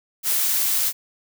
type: noise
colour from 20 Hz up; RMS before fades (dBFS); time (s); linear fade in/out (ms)
blue; -21; 0.23-0.93; 50
effects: none